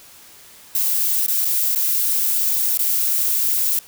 violet noise with dropouts, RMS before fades -19 dBFS, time 0.75-3.79 s, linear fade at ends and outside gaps 2 ms, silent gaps 1.264-1.281 / 1.448-1.452 / 1.75-1.758 / 2.775-2.791 s, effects white hiss -45 dBFS RMS until 3.87 s

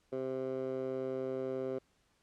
15% pulse tone with band-pass filter, 131.2 Hz, C3, 5 cents sharp, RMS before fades -37 dBFS, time 0.12-1.79 s, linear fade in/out 10 ms, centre 460 Hz, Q 2.2, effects pink hiss -73 dBFS RMS until 2.22 s + low-pass 9000 Hz 12 dB/octave

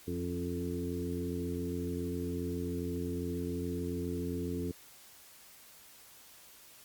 harmonic tone with a mistuned harmonic, 87.31 Hz, F2, in tune, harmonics 1 / 2 / 3 / 4 / 5, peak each -39 / -40 / -38 / -41 / -41 dBFS, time 0.07-4.72 s, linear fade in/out 10 ms, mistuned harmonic 3, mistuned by +31 cents, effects white hiss -56 dBFS RMS until 6.84 s + Opus 48 kbps

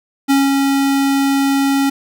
square tone with ADSR envelope, 275.4 Hz, C#4, 11 cents flat, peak -10 dBFS, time 0.28-1.9 s, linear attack 25 ms, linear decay 190 ms, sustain -3 dB, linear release 9 ms, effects none

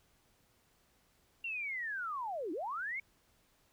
sine linear two-way sweep, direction down then up, 2776 to 291.6 to 2246 Hz, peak -36 dBFS, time 1.44-3 s, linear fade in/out 5 ms, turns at 2.52 s, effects pink hiss -71 dBFS RMS until 3.72 s

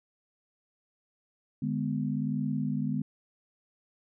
sine chord, G# diminished, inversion second, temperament just, 149.51 / 207.7 / 249.2 Hz, D3 / G#3 / B3, +31 / 0 / +16 cents, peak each -32 dBFS, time 1.62-3.02 s, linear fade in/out 5 ms, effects none

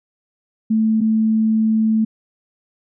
sine tone pair in turn, 220 / 220 Hz, A3 / A3, 0 / 0 cents, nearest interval unison, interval 0 cents, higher neither, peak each -13 / -13 dBFS, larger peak neither, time 0.7-1.01 / 1.01-2.05 s, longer second, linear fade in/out 10 ms, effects none

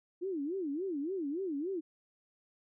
sine tone with vibrato, 329.6 Hz, E4, in tune, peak -33 dBFS, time 0.21-1.81 s, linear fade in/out 20 ms, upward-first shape sine, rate 3.5 Hz, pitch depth 300 cents each way, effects none

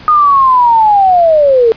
sine linear sweep, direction down, 1239 to 440 Hz, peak -4 dBFS, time 0.08-1.72 s, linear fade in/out 0 ms, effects pink hiss -34 dBFS RMS until 1.76 s + resampled to 11025 Hz

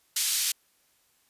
white band-pass noise, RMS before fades -27 dBFS, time 0.16-0.52 s, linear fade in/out 5 ms, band 3100 to 10000 Hz, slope 12 dB/octave, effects white hiss -67 dBFS RMS until 1.29 s + resampled to 32000 Hz

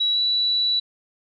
sine tone with pitch glide, 3900 to 3941 Hz, B7 to B7, -23 to -4 cents, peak -18 dBFS, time 0-0.8 s, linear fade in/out 10 ms, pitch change +19 cents, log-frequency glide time 0.12-0.19 s, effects none

